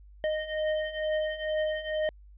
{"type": "beating tone pair", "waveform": "square", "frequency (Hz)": [617, 619.2], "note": ["D#5", "D#5"], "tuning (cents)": [-15, -9], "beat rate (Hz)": 2.2, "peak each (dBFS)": [-34, -30], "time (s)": [0.24, 2.09], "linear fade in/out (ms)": 0, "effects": ["added 50 Hz sine -49 dBFS peak until 2.37 s", "resampled to 8000 Hz"]}